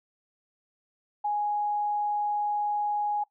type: tone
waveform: sine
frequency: 830.6 Hz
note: G#5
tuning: in tune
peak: -25 dBFS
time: 1.24-3.24 s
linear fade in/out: 10 ms
effects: noise-tail reverb RT60 0.1 s tail -19 dB re dry